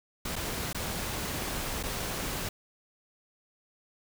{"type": "noise with dropouts", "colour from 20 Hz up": "pink", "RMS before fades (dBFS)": -34, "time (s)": [0.25, 2.49], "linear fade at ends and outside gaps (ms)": 5, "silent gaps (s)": [[0.357, 0.362], [0.73, 0.746], [1.829, 1.835]], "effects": []}